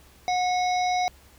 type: harmonic tone with a mistuned harmonic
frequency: 727 Hz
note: F#5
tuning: 31 cents flat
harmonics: 1 / 3 / 5 / 7 / 8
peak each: -22 / -32 / -36 / -39 / -40 dBFS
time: 0.28-1.08 s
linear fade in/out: 0 ms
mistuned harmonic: 5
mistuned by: +110 cents
effects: added 67 Hz sine -55 dBFS peak until 1.38 s + pink hiss -55 dBFS RMS until 1.38 s